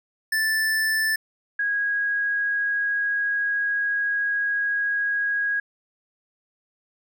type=tone pair in turn; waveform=square / sine; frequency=1760 / 1647.7 Hz; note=A6 / G#6; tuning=0 / -14 cents; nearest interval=minor second; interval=114 cents; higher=first; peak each=-21 dBFS; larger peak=neither; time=0.32-1.16 / 1.59-5.6 s; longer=second; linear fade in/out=5 ms; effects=none